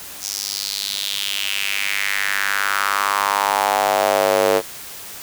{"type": "tone with high-pass filter sweep", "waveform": "square", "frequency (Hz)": 49.87, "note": "G1", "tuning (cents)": 30, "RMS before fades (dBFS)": -20, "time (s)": [0.2, 4.62], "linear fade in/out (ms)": 50, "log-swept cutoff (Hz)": [5900, 470], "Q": 3.5, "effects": ["white hiss -35 dBFS RMS until 5.22 s"]}